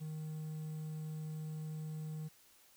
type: tone with quantisation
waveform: triangle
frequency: 155.56 Hz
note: D#3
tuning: in tune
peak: -38 dBFS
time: 0-2.29 s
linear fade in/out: 20 ms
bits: 11
effects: white hiss -65 dBFS RMS until 2.76 s